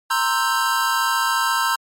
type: chord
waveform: square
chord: C dominant seventh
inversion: third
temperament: equal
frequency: 932.3 / 1046.5 / 1318.5 / 1568 Hz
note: Bb5 / C6 / E6 / G6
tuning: 0 / 0 / 0 / 0 cents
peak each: -24 dBFS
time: 0.1-1.76 s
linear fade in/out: 10 ms
effects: MP3 64 kbps